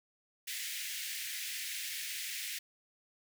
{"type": "high-pass noise", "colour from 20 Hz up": "pink", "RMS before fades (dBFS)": -40, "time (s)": [0.47, 2.59], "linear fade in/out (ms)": 10, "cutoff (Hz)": 1800, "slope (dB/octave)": 48, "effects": []}